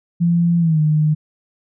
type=tone with pitch glide; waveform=sine; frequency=170.9 to 153.14 Hz; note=F3 to D#3; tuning=-37 to -27 cents; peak=-12 dBFS; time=0.2-1.15 s; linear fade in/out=20 ms; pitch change=-190 cents; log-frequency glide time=0.59-0.8 s; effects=none